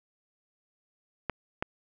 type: clicks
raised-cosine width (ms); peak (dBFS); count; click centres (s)
0.5; -14; 2; 1.297 / 1.625
effects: none